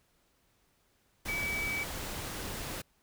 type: tone in noise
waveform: sine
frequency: 2290 Hz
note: D7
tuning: 44 cents flat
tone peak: -32 dBFS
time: 1.28-1.84 s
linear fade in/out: 10 ms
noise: pink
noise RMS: -39 dBFS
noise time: 1.25-2.82 s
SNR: +4 dB
effects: pink hiss -71 dBFS RMS until 3.02 s